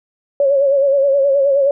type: tone with vibrato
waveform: sine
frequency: 554.4 Hz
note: C#5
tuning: in tune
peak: -10 dBFS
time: 0.4-1.71 s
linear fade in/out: 2 ms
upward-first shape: sine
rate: 9.5 Hz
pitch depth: 56 cents each way
effects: none